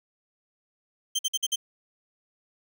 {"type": "tone bursts", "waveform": "25% pulse", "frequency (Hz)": 3136, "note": "G7", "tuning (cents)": 0, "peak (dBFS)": -20, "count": 5, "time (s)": [1.15, 1.559], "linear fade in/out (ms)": 10, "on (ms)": 41, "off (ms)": 51, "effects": []}